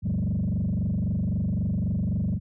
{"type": "tone with frequency modulation", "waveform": "sine", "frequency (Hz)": 143.6, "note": "D3", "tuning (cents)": -39, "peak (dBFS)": -21, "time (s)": [0.02, 2.4], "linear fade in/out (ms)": 50, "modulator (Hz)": 23.8, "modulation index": 2.9, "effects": ["tanh soft clip ceiling -21 dBFS"]}